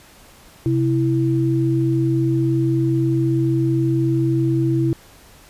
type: tone pair together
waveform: sine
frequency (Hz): 130.81 / 329.6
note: C3 / E4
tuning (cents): 0 / 0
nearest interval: octave + major third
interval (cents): 1600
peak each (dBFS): -18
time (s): 0.66-4.93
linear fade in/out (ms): 0
effects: pink hiss -47 dBFS RMS until 5.49 s + resampled to 32000 Hz